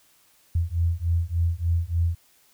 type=beating tone pair; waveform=sine; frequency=83 / 86.4 Hz; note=E2 / F2; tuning=+12 / -18 cents; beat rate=3.4 Hz; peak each=-24 dBFS; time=0.55-2.15 s; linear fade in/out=5 ms; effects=white hiss -60 dBFS RMS until 2.53 s